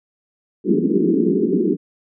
white band-pass noise, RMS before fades -17 dBFS, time 0.64-1.77 s, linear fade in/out 50 ms, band 170 to 420 Hz, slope 96 dB/octave, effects none

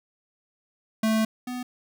square tone pair in turn, 220 / 248.9 Hz, A3 / B3, 0 / +14 cents, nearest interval major second, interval 214 cents, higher second, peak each -21 / -31 dBFS, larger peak first, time 1.03-1.25 / 1.47-1.63 s, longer first, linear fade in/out 5 ms, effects none

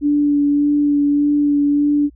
sine tone with vibrato, 290 Hz, D4, 22 cents flat, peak -12 dBFS, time 0.01-2.1 s, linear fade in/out 50 ms, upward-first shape sine, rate 1.7 Hz, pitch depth 14 cents each way, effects added 60 Hz sine -44 dBFS peak until 2.15 s

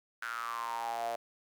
sawtooth tone with high-pass filter sweep, 116.54 Hz, A#2, in tune, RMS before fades -37 dBFS, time 0.22-1.16 s, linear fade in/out 5 ms, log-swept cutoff 1500 to 630 Hz, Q 9, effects none

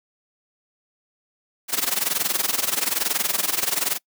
white noise with amplitude modulation, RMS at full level -20 dBFS, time 1.68-3.99 s, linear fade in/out 50 ms, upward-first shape sine, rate 21.1 Hz, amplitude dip 85%, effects noise-tail reverb RT60 0.1 s tail -26 dB re dry + high-pass 200 Hz 12 dB/octave

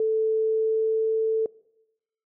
sine tone with pitch glide, 440 to 442.8 Hz, A4 to A4, 0 to +11 cents, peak -20 dBFS, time 0-1.46 s, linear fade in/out 2 ms, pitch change +11 cents, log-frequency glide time 0.36-1.19 s, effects noise-tail reverb RT60 0.9 s tail -23 dB re dry

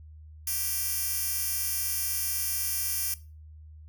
10% pulse tone with high-pass filter, 392 Hz, G4, in tune, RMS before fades -30 dBFS, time 0.47-3.14 s, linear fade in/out 2 ms, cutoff 10000 Hz, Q 0.52, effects noise-tail reverb RT60 0.3 s tail -17 dB re dry + added 77 Hz sine -45 dBFS peak until 3.88 s

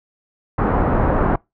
pink low-pass noise, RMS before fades -17 dBFS, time 0.58-1.36 s, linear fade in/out 5 ms, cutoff 1300 Hz, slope 24 dB/octave, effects noise-tail reverb RT60 0.2 s tail -25 dB re dry

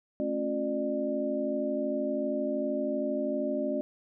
sine tone cluster, 219.6 / 272.4 / 355.1 / 599 Hz, A3 / C#4 / F4 / D5, -3 / -30 / +29 / +34 cents, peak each -36 / -32 / -36 / -31 dBFS, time 0.2-3.81 s, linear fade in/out 0 ms, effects none

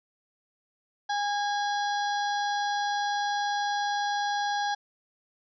harmonic tone with a mistuned harmonic, 819 Hz, G#5, 24 cents flat, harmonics 1 / 2 / 4 / 5 / 6 / 7, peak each -27 / -33 / -39 / -41 / -43 / -44 dBFS, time 1.09-4.75 s, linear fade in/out 10 ms, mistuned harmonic 4, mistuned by +42 cents, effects none

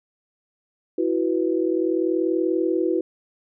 sine chord, E suspended second, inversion none, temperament equal, 329.6 / 370 / 493.9 Hz, E4 / F#4 / B4, 0 / 0 / 0 cents, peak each -22 / -23 / -27 dBFS, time 0.98-3.01 s, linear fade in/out 5 ms, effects none

